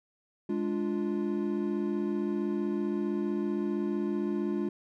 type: chord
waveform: triangle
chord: D diminished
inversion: second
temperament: equal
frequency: 207.7 / 293.7 / 349.2 Hz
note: Ab3 / D4 / F4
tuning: 0 / 0 / 0 cents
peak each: -30 / -32 / -30 dBFS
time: 0.49-4.69 s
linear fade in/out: 5 ms
effects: none